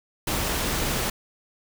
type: noise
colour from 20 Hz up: pink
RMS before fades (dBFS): -26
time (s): 0.27-1.1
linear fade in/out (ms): 5
effects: none